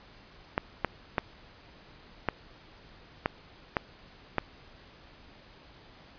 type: clicks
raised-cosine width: 0.5 ms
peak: -10 dBFS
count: 7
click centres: 0.579 / 0.847 / 1.182 / 2.287 / 3.259 / 3.768 / 4.383 s
effects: pink hiss -54 dBFS RMS until 6.18 s + resampled to 11025 Hz